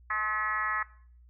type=tone with frequency modulation; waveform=sine; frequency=1500 Hz; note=F#6; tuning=23 cents sharp; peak=-27 dBFS; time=0.1-0.83 s; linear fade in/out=5 ms; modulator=217 Hz; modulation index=2.2; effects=noise-tail reverb RT60 0.5 s tail -18 dB re dry + added 60 Hz sine -53 dBFS peak until 1.29 s